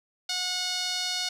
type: tone with band-pass filter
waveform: sawtooth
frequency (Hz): 729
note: F#5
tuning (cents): -26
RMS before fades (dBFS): -30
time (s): 0.29-1.29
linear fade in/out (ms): 5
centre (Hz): 4500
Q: 2.4
effects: none